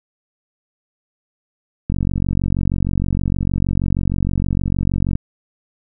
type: click train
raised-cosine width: 5 ms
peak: -7 dBFS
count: 152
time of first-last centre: 1.9-5.154 s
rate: 46.4 Hz
effects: none